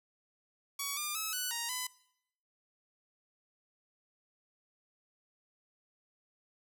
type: tone with pitch steps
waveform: 5% pulse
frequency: 1127 / 1199 / 1294 / 1486 / 936 / 1006 Hz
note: C#6 / D6 / E6 / F#6 / A#5 / B5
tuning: +28 / +36 / -32 / +7 / +7 / +32 cents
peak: -23 dBFS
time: 0.79-1.87 s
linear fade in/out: 5 ms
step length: 180 ms
effects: noise-tail reverb RT60 0.7 s tail -20 dB re dry